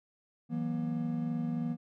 triangle tone cluster, 163.3 / 186.3 / 238.3 Hz, E3 / F#3 / A#3, -16 / +12 / +38 cents, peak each -33 / -39 / -31 dBFS, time 0.49-1.77 s, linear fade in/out 50 ms, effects none

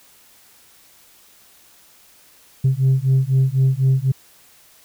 sine beating tone pair, 130.81 / 134.81 Hz, C3 / C#3, 0 / -48 cents, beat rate 4 Hz, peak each -15 dBFS, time 2.64-4.12 s, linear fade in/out 10 ms, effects tanh soft clip ceiling -10 dBFS + white hiss -51 dBFS RMS until 4.84 s

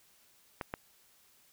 clicks, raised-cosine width 0.5 ms, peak -20 dBFS, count 2, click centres 0.612 / 0.739 s, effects white hiss -65 dBFS RMS until 1.52 s

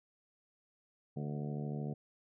harmonic tone with a mistuned harmonic, 73.2 Hz, D2, 5 cents flat, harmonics 2 / 3 / 4 / 5 / 6 / 7 / 8 / 9 / 10, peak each -38 / -42 / -50 / -50 / -48 / -54 / -56 / -56 / -54 dBFS, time 1.16-1.94 s, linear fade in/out 10 ms, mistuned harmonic 8, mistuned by +21 cents, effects none

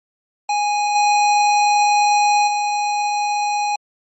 square tone with level steps, 828 Hz, G#5, 5 cents flat, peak -17 / -13 / -18 dBFS, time 0.49-3.76 s, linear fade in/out 5 ms, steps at 0.95 / 2.47 s, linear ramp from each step 10 ms, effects MP3 32 kbps

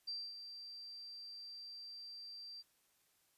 sine tone with ADSR envelope, 4699 Hz, D8, in tune, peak -39 dBFS, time 0.07-2.63 s, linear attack 14 ms, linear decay 250 ms, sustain -9 dB, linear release 29 ms, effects white hiss -75 dBFS RMS until 3.37 s + resampled to 32000 Hz

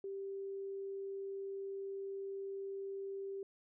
sine tone, 392 Hz, G4, in tune, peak -40 dBFS, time 0.04-3.43 s, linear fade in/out 2 ms, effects none

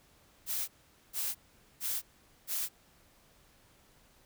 blue noise bursts, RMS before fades -34 dBFS, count 4, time 0.46-2.69 s, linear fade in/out 50 ms, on 220 ms, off 450 ms, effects pink hiss -64 dBFS RMS until 4.25 s

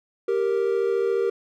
triangle tone pair together, 392 / 466.2 Hz, G4 / A#4, 0 / 0 cents, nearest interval minor third, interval 300 cents, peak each -21 / -21 dBFS, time 0.28-1.3 s, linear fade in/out 5 ms, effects none

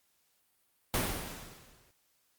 pink noise with exponential decay, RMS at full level -28 dBFS, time 0.94-1.91 s, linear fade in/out 0 ms, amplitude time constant 210 ms, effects white hiss -73 dBFS RMS until 2.38 s + Opus 48 kbps

